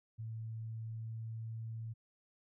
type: tone with pitch glide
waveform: sine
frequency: 111.9 to 112.68 Hz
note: A2 to A2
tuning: +30 to +42 cents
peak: -40 dBFS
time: 0.18-1.94 s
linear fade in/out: 20 ms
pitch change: +12 cents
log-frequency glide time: 0.53-1.64 s
effects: none